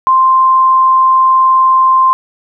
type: tone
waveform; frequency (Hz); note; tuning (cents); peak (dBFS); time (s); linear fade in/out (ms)
sine; 1046.5; C6; 0; -5; 0.07-2.13; 0
effects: none